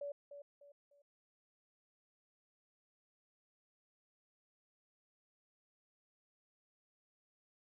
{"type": "tone with echo", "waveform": "sine", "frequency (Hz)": 572, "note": "D5", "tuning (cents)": -46, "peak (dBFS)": -40, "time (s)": [0.01, 0.12], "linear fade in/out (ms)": 5, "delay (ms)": 300, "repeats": 3, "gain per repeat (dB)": -9, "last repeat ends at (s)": 1.02, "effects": []}